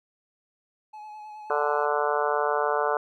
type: tone with vibrato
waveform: triangle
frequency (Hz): 850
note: G#5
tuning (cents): +40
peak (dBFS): -37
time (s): 0.93-1.86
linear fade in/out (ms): 10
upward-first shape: sine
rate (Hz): 9.5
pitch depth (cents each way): 23
type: harmonic tone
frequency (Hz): 147.2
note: D3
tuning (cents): +4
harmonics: 3 / 4 / 5 / 6 / 7 / 8 / 9 / 10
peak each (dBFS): -28 / -29 / -30 / -31 / -31 / -32 / -33 / -33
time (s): 1.5-2.97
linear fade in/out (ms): 2
effects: none